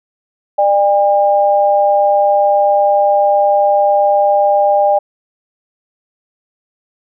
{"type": "tone pair together", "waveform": "sine", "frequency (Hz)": [598.5, 806], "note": ["D5", "G5"], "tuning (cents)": [33, 48], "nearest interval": "perfect fourth", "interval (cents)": 515, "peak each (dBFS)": -11, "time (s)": [0.58, 4.99], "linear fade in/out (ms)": 10, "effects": []}